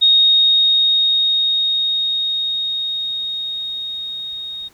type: tone with level ramp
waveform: sine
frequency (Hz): 3729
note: A#7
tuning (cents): 0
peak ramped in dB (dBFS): -8 to -26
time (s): 0.01-4.69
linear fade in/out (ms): 20
effects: pink hiss -52 dBFS RMS until 4.73 s